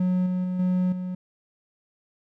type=tone with level steps; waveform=triangle; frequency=182.5 Hz; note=F#3; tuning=24 cents flat; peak=-18 / -21 / -23 / -18 / -26 dBFS; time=0-1.15 s; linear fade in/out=5 ms; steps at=0.26 / 0.44 / 0.59 / 0.92 s; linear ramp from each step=5 ms; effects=none